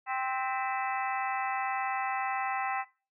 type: harmonic tone with a mistuned harmonic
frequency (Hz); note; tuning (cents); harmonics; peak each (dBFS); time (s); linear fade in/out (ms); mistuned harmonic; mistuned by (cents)
261.6; C4; 0; 3 / 4 / 5 / 6 / 7 / 8 / 9 / 10; -32 / -37 / -38 / -44 / -44 / -38 / -50 / -41; 0.06-2.85; 50; 8; -80
effects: noise-tail reverb RT60 0.3 s tail -17 dB re dry